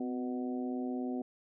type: harmonic tone with a mistuned harmonic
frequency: 123.47 Hz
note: B2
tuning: in tune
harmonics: 2 / 3 / 4 / 5 / 6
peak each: -34 / -41 / -47 / -48 / -46 dBFS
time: 0-1.22 s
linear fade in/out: 5 ms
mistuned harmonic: 2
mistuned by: +48 cents
effects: none